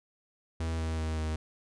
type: tone with pitch steps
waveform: 45% pulse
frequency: 81.2 / 80.27 / 79.35 / 78.43 Hz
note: E2 / E2 / D#2 / D#2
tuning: -26 / -45 / +35 / +14 cents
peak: -30 dBFS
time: 0.6-1.36 s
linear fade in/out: 5 ms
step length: 190 ms
effects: resampled to 22050 Hz